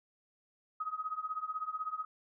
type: tone with tremolo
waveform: sine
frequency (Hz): 1262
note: D#6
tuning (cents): +24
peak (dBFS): -31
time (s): 0.8-2.05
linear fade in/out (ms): 5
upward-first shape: triangle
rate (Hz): 16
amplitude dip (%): 95
effects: none